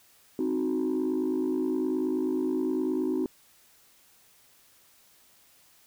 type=chord; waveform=sine; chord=C diminished; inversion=none; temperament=equal; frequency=261.6 / 311.1 / 370 Hz; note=C4 / Eb4 / Gb4; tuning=0 / 0 / 0 cents; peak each=-28 dBFS; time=0.39-3.26 s; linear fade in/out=2 ms; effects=tanh soft clip ceiling -21 dBFS + white hiss -60 dBFS RMS until 5.86 s